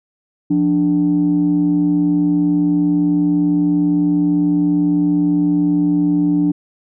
sine tone pair together, 173.83 / 293.7 Hz, F3 / D4, -8 / 0 cents, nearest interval major sixth, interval 908 cents, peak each -17 / -12 dBFS, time 0.5-6.52 s, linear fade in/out 10 ms, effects tanh soft clip ceiling -7 dBFS

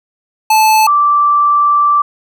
square / sine tone pair in turn, 871 / 1169 Hz, A5 / D6, -18 / -8 cents, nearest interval perfect fourth, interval 510 cents, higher second, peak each -7 dBFS, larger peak neither, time 0.5-0.87 / 0.87-2.02 s, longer second, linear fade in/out 5 ms, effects none

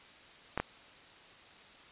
clicks, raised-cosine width 0.5 ms, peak -16 dBFS, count 2, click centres 0.576 / 0.6 s, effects white hiss -55 dBFS RMS until 1.91 s + resampled to 8000 Hz

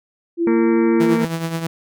sine tone with vibrato, 338.7 Hz, E4, 47 cents sharp, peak -15 dBFS, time 0.37-1.18 s, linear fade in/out 50 ms, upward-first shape sine, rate 13 Hz, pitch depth 11 cents each way
harmonic tone, 229.7 Hz, A#3, 25 cents flat, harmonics 1 / 2 / 4 / 5 / 6 / 7 / 8 / 9 / 10, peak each -17 / -22 / -30 / -36 / -35 / -39 / -37 / -39 / -36 dBFS, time 0.47-1.25 s, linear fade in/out 2 ms
sawtooth tone with tremolo, 164.81 Hz, E3, in tune, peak -15 dBFS, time 1-1.67 s, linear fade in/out 5 ms, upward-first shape triangle, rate 9.5 Hz, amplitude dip 65%
effects none

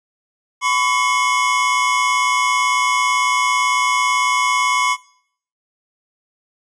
square tone cluster, 1009 / 1127 / 2169 Hz, B5 / C#6 / C#7, +37 / +28 / -38 cents, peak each -20 dBFS, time 0.61-4.97 s, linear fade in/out 50 ms, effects noise-tail reverb RT60 0.6 s tail -19 dB re dry + resampled to 22050 Hz

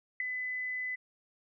sine tone with ADSR envelope, 2008 Hz, B6, 28 cents sharp, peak -25 dBFS, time 0.2-0.96 s, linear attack 4 ms, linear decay 4 ms, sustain -8 dB, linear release 15 ms, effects none

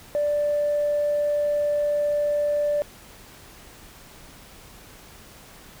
sine tone, 587.3 Hz, D5, in tune, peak -19 dBFS, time 0.15-2.82 s, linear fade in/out 0 ms, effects tanh soft clip ceiling -16 dBFS + pink hiss -47 dBFS RMS until 5.8 s

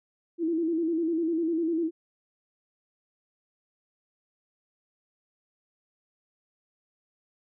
sine tone with vibrato, 329.6 Hz, E4, in tune, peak -24 dBFS, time 0.38-1.91 s, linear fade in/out 50 ms, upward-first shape square, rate 10 Hz, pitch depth 58 cents each way, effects none

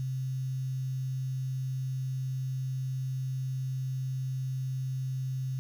sine tone with quantisation, 130.81 Hz, C3, in tune, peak -30 dBFS, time 0-5.59 s, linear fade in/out 0 ms, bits 9, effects none

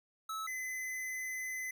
square tone pair in turn, 1300 / 2029 Hz, E6 / B6, -24 / +46 cents, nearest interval minor sixth, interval 770 cents, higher second, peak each -38 / -38 dBFS, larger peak neither, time 0.29-0.47 / 0.47-1.71 s, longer second, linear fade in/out 5 ms, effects none

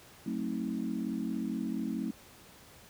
sine chord, F# diminished seventh, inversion none, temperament just, 185 / 222 / 266.4 / 319.7 Hz, F#3 / A3 / C4 / Eb4, 0 / +16 / +31 / +47 cents, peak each -39 / -35 / -37 / -39 dBFS, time 0.26-2.11 s, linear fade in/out 5 ms, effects pink hiss -55 dBFS RMS until 2.89 s + high-pass 60 Hz 12 dB/octave

